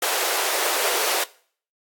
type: high-pass noise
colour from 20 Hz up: pink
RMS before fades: -23 dBFS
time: 0.02-1.24 s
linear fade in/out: 5 ms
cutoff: 380 Hz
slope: 48 dB/octave
effects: noise-tail reverb RT60 0.5 s tail -20 dB re dry + AAC 64 kbps